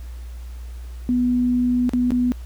sine tone with dropouts, 246.9 Hz, B3, in tune, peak -16 dBFS, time 1.09-2.32 s, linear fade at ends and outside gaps 0 ms, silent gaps 1.893-1.935 / 2.106-2.119 s, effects added 60 Hz sine -31 dBFS peak until 2.45 s + pink hiss -51 dBFS RMS until 2.45 s

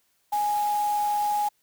sine tone in noise, 830.6 Hz, G#5, in tune, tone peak -22 dBFS, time 0.32-1.49 s, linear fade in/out 10 ms, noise white, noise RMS -40 dBFS, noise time 0.32-1.49 s, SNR +15 dB, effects white hiss -69 dBFS RMS until 1.62 s

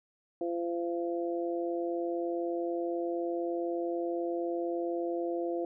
harmonic tone, 171.2 Hz, F3, 34 cents flat, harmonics 2 / 3 / 4, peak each -32 / -36 / -38 dBFS, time 0.41-5.65 s, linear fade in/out 2 ms, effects none

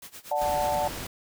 white noise with tremolo, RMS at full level -42 dBFS, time 0.02-0.75 s, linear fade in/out 2 ms, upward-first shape sine, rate 8.5 Hz, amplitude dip 90%
sine chord, D major, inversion none, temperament equal, 587.3 / 740 / 880 Hz, D5 / F#5 / A5, 0 / 0 / 0 cents, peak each -28 dBFS, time 0.31-0.88 s, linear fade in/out 5 ms
pink noise, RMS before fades -36 dBFS, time 0.41-1.07 s, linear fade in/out 5 ms
effects none

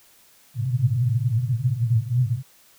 white band-pass noise, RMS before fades -22 dBFS, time 0.54-2.43 s, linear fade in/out 50 ms, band 110 to 130 Hz, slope 96 dB/octave, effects white hiss -55 dBFS RMS until 2.78 s

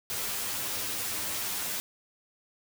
white noise with comb filter, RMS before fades -33 dBFS, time 0.1-1.8 s, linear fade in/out 0 ms, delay 9.9 ms, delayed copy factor +0.8, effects none

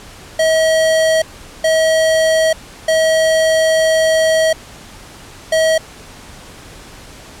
square tone bursts at uneven times, 640 Hz, D#5, 49 cents sharp, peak -11 dBFS, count 4, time 0.39-1.22 / 1.64-2.53 / 2.88-4.53 / 5.52-5.78 s, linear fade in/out 5 ms, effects pink hiss -37 dBFS RMS until 7.4 s + low-pass 10000 Hz 12 dB/octave

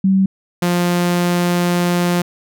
sine / sawtooth tone pair in turn, 192 / 175.68 Hz, G3 / F3, -36 / +11 cents, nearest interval major second, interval 153 cents, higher first, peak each -10 dBFS, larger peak neither, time 0.04-0.26 / 0.62-2.22 s, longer second, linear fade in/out 5 ms, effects none

